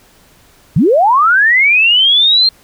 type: linear sweep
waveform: sine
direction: up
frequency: 119.9 to 4213 Hz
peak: -6 dBFS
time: 0.76-2.49 s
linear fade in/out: 5 ms
effects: pink hiss -47 dBFS RMS until 2.63 s